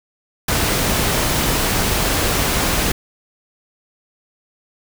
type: noise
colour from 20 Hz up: pink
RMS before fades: -18 dBFS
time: 0.48-2.92 s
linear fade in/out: 5 ms
effects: none